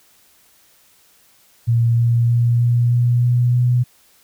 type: tone with pitch steps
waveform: sine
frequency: 116.9 / 117.92 / 118.94 / 119.98 / 121.02 / 122.08 / 123.14 Hz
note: A#2 / A#2 / A#2 / B2 / B2 / B2 / B2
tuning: +5 / +20 / +35 / -50 / -35 / -20 / -5 cents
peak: -12 dBFS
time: 1.67-3.84 s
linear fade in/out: 20 ms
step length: 310 ms
effects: white hiss -54 dBFS RMS until 4.23 s